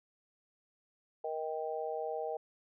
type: harmonic tone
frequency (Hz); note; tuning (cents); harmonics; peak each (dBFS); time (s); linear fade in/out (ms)
157.1; D#3; +17; 3 / 4 / 5; -38 / -39 / -40; 1.24-2.37; 5
effects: none